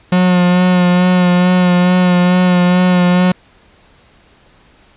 45% pulse tone with vibrato, 179.9 Hz, F#3, 48 cents flat, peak -8 dBFS, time 0.12-3.32 s, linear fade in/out 5 ms, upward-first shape sine, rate 2.3 Hz, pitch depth 22 cents each way, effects pink hiss -48 dBFS RMS until 4.96 s + resampled to 8000 Hz

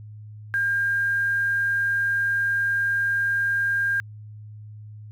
sine tone with quantisation, 1605 Hz, G6, 40 cents sharp, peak -20 dBFS, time 0.54-4 s, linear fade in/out 0 ms, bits 8, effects added 106 Hz sine -38 dBFS peak until 5.11 s

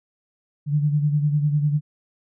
sine beating tone pair, 146.83 / 156.83 Hz, D3 / D#3, 0 / +14 cents, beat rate 10 Hz, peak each -18 / -26 dBFS, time 0.66-1.81 s, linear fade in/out 50 ms, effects none

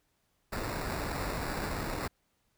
pink noise with sample-and-hold, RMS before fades -35 dBFS, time 0.52-2.08 s, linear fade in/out 10 ms, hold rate 3150 Hz, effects pink hiss -75 dBFS RMS until 2.57 s

